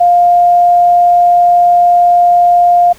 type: tone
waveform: sine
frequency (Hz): 703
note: F5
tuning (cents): +11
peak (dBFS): -4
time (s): 0-2.93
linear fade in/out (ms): 10
effects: pink hiss -40 dBFS RMS until 2.98 s